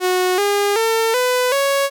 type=tone with pitch steps; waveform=sawtooth; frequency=366.2 / 406.3 / 450.8 / 500.2 / 555.1 Hz; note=F#4 / G#4 / A4 / B4 / C#5; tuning=-18 / -38 / +42 / +22 / +2 cents; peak=-11 dBFS; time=0-1.9 s; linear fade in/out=50 ms; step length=380 ms; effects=none